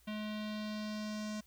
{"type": "tone with low-pass filter sweep", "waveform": "square", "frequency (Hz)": 212.7, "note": "G#3", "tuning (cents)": 42, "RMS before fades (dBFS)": -40, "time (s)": [0.07, 1.41], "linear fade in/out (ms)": 10, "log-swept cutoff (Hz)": [3200, 6400], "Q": 2.4, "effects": ["added 60 Hz sine -66 dBFS peak until 1.46 s", "white hiss -68 dBFS RMS until 1.46 s"]}